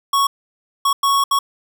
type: tone bursts at uneven times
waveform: square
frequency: 1108.7 Hz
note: C#6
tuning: in tune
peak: -14 dBFS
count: 4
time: 0.13-0.27 / 0.85-0.93 / 1.03-1.24 / 1.31-1.39 s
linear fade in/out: 5 ms
effects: none